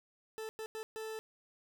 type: tone bursts at uneven times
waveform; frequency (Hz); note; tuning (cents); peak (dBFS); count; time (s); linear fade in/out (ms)
40% pulse; 439.4; A4; -2; -39; 4; 0.38-0.49 / 0.59-0.66 / 0.75-0.83 / 0.96-1.19; 0
effects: none